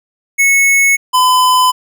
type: tone pair in turn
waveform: square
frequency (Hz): 2200 / 1011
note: C#7 / B5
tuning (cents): -14 / +40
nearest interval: octave + minor second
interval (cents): 1346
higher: first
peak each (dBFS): -8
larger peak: neither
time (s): 0.38-0.97 / 1.13-1.72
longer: neither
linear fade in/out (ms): 20
effects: none